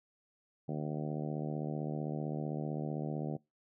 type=harmonic tone; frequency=75.6 Hz; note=D#2; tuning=49 cents flat; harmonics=2 / 3 / 4 / 5 / 6 / 7 / 8 / 9 / 10; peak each=-37 / -41 / -43 / -45 / -47 / -48 / -49 / -50 / -51 dBFS; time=0.68-3.37 s; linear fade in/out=10 ms; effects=noise-tail reverb RT60 0.2 s tail -22 dB re dry